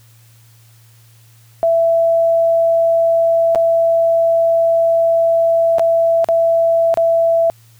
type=tone with dropouts; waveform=sine; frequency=665 Hz; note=E5; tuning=15 cents sharp; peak=-10 dBFS; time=1.63-7.5 s; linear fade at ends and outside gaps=0 ms; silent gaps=3.549-3.557 / 5.784-5.795 / 6.244-6.287 / 6.941-6.973 s; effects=added 114 Hz sine -45 dBFS peak until 7.79 s + white hiss -52 dBFS RMS until 7.79 s